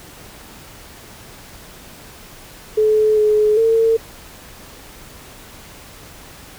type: tone with pitch steps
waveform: sine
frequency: 430.4 / 424.9 / 451.8 Hz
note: A4 / G#4 / A4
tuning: -38 / +40 / +46 cents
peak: -11 dBFS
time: 2.77-3.97 s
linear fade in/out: 10 ms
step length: 400 ms
effects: pink hiss -40 dBFS RMS until 6.58 s